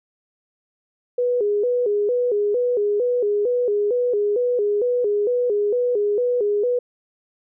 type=tone with vibrato; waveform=sine; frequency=450 Hz; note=A4; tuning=39 cents sharp; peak=-17 dBFS; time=1.18-6.79 s; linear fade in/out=5 ms; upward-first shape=square; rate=2.2 Hz; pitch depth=150 cents each way; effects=none